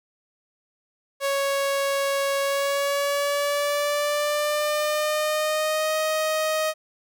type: tone with pitch glide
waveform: sawtooth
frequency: 554.4 to 625.9 Hz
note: C#5 to D#5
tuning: 0 to +10 cents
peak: -18 dBFS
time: 1.2-6.74 s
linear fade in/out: 50 ms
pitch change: +210 cents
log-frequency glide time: 2.41-5.96 s
effects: none